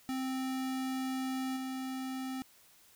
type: tone with level steps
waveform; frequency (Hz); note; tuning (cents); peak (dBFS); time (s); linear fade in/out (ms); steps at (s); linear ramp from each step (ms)
square; 261.6; C4; 0; -34 / -37; 0.09-2.42; 0; 1.56; 10
effects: white hiss -62 dBFS RMS until 2.95 s